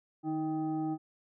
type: tone with frequency modulation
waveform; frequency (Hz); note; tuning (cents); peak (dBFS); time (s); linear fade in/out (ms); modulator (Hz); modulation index
sine; 314.7; D#4; +20; -30; 0.23-0.98; 50; 469; 0.72
effects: none